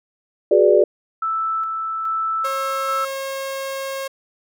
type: chord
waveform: sine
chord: G# half-diminished seventh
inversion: third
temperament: equal with one note detuned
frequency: 370 / 415.3 / 486.2 / 587.3 Hz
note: F#4 / G#4 / B4 / D5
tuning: 0 / 0 / -27 / 0 cents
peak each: -16 / -15 / -19 / -15 dBFS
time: 0.51-0.84 s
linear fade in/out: 5 ms
type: tone with tremolo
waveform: sine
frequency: 1318.5 Hz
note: E6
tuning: in tune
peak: -19 dBFS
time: 1.22-3.05 s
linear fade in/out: 5 ms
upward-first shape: square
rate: 1.2 Hz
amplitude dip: 30%
type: tone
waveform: sawtooth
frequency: 541 Hz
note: C#5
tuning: 42 cents flat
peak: -21 dBFS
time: 2.44-4.08 s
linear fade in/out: 10 ms
effects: none